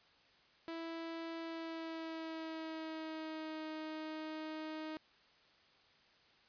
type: tone with pitch glide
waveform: sawtooth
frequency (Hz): 329.6 to 312.4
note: E4 to D#4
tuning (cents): 0 to +7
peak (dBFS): -38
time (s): 0.68-4.97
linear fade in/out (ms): 0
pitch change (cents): -93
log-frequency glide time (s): 1.39-3.69
effects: white hiss -67 dBFS RMS until 6.48 s + resampled to 11025 Hz